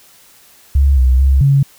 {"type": "tone with pitch steps", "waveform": "sine", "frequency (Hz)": [69.2, 63.8, 67.6, 138.7], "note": ["C#2", "C2", "C#2", "C#3"], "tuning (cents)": [-2, -43, -43, 1], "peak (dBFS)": -7, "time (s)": [0.75, 1.63], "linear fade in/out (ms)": 5, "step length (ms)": 220, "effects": ["white hiss -46 dBFS RMS until 1.78 s"]}